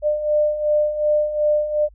sine beating tone pair, 598 / 600.7 Hz, D5 / D5, +31 / +39 cents, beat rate 2.7 Hz, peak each -23 / -17 dBFS, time 0.02-1.89 s, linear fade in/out 50 ms, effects added 50 Hz sine -45 dBFS peak until 1.94 s

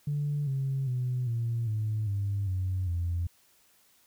sine tone with pitch steps, 145.8 / 135.25 / 125.47 / 116.39 / 107.97 / 100.16 / 92.92 / 86.19 Hz, D3 / C#3 / B2 / A#2 / A2 / G2 / F#2 / F2, -12 / -42 / +28 / -2 / -32 / +38 / +8 / -22 cents, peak -26 dBFS, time 0.07-3.27 s, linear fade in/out 5 ms, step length 400 ms, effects tanh soft clip ceiling -23 dBFS + white hiss -64 dBFS RMS until 4.06 s

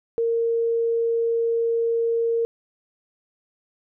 sine tone, 461.7 Hz, A#4, 17 cents flat, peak -19 dBFS, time 0.18-2.45 s, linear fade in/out 0 ms, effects none

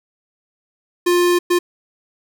square tone bursts at uneven times, 352.4 Hz, F4, 16 cents sharp, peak -13 dBFS, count 2, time 1.06-1.39 / 1.5-1.59 s, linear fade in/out 10 ms, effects 9-bit

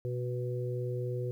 harmonic tone, 123.47 Hz, B2, in tune, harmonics 1 / 3 / 4, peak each -33 / -38 / -39 dBFS, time 0.05-1.31 s, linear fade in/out 0 ms, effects 11-bit

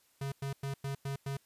square tone bursts, 137.9 Hz, C#3, 9 cents flat, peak -35 dBFS, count 6, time 0.21-1.37 s, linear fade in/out 5 ms, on 110 ms, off 100 ms, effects white hiss -69 dBFS RMS until 1.45 s + resampled to 32000 Hz

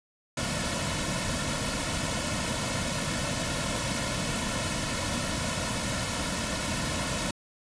pink noise with comb filter, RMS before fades -30 dBFS, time 0.37-7.31 s, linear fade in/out 5 ms, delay 2.5 ms, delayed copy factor -0.7, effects resampled to 22050 Hz

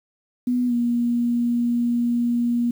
sine tone with pitch glide, 246.9 to 238.6 Hz, B3 to A#3, 0 to +41 cents, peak -18 dBFS, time 0.47-2.71 s, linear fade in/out 5 ms, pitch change -59 cents, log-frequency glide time 0.67-0.73 s, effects 8-bit

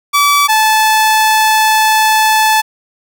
sawtooth tone pair in turn, 1151 / 870.5 Hz, D6 / A5, -35 / -19 cents, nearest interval perfect fourth, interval 484 cents, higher first, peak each -4 dBFS, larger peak neither, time 0.13-0.48 / 0.48-2.62 s, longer second, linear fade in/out 20 ms, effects none

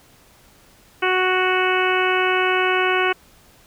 harmonic tone, 370 Hz, F#4, in tune, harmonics 1 / 2 / 3 / 4 / 5 / 6 / 7 / 8, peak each -21 / -25 / -24 / -23 / -29 / -26 / -26 / -29 dBFS, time 1.02-3.13 s, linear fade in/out 10 ms, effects pink hiss -52 dBFS RMS until 3.66 s

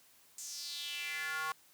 square tone with high-pass filter sweep, 157.2 Hz, D#3, 18 cents sharp, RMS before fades -40 dBFS, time 0.38-1.52 s, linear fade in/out 2 ms, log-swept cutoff 7200 to 1100 Hz, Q 4, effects white hiss -64 dBFS RMS until 1.73 s + high-pass 80 Hz 12 dB/octave

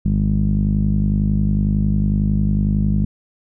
sawtooth tone with low-pass filter, 51 Hz, G#1, 31 cents flat, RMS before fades -17 dBFS, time 0.05-3.05 s, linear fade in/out 5 ms, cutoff 190 Hz, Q 5.8, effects none

